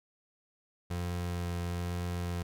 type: tone with vibrato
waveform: 30% pulse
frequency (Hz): 87.6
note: F2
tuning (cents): +6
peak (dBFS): -30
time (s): 0.9-2.43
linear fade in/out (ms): 10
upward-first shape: triangle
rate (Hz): 1.1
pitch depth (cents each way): 12
effects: none